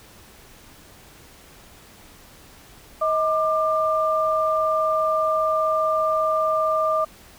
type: tone pair together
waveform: sine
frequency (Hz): 632 / 1193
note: D#5 / D6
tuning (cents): +27 / +27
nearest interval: major seventh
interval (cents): 1100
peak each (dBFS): -21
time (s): 3.01-7.05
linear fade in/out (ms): 10
effects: pink hiss -48 dBFS RMS until 7.38 s